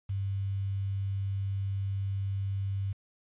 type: tone with quantisation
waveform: sine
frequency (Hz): 98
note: G2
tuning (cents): 0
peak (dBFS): -29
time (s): 0.09-2.93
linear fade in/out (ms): 10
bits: 9
effects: resampled to 8000 Hz